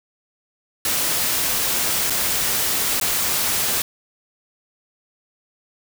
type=noise with dropouts; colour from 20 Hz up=white; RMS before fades=-21 dBFS; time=0.85-3.82 s; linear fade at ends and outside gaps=2 ms; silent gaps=2.1-2.104 / 3-3.012 s; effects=none

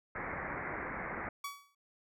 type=low-pass noise; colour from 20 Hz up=white; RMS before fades=-40 dBFS; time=0.15-1.29 s; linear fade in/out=5 ms; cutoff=2200 Hz; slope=96 dB/octave
type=tone with exponential decay; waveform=sawtooth; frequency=1134 Hz; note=C#6; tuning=39 cents sharp; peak=-32 dBFS; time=1.44-1.75 s; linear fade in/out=5 ms; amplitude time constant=66 ms
effects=none

